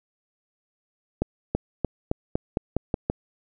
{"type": "accelerating click train", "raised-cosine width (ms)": 2, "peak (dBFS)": -9, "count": 9, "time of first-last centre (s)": [1.22, 3.099], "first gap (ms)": 330, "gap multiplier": 0.9, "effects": []}